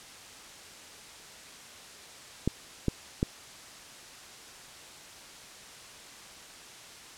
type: clicks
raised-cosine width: 3 ms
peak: -12 dBFS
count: 3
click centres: 2.476 / 2.883 / 3.229 s
effects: white hiss -48 dBFS RMS until 7.17 s + low-pass 8000 Hz 12 dB/octave